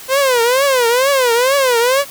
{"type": "tone with vibrato", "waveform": "sawtooth", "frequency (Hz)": 510, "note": "C5", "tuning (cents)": -44, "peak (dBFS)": -7, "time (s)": [0.08, 2.05], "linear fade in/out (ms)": 50, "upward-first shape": "triangle", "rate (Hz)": 2.2, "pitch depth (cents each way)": 200, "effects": ["white hiss -34 dBFS RMS until 2.1 s"]}